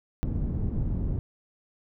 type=low-pass noise; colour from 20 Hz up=pink; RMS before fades=-28 dBFS; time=0.23-1.19 s; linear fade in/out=0 ms; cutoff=200 Hz; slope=12 dB/octave; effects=none